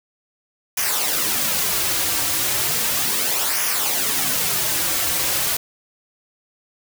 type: noise with flanger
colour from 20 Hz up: white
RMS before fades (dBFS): -21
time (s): 0.77-5.57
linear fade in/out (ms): 5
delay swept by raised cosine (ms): 0.24 to 4.84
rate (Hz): 0.35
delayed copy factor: -0.6
effects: none